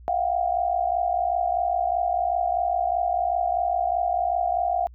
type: tone cluster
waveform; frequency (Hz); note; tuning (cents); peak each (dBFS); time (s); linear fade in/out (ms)
sine; 667 / 712 / 775; E5 / F5 / G5; +20 / +33 / -20; -28 / -23 / -27; 0.08-4.87; 0
effects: added 60 Hz sine -43 dBFS peak until 4.94 s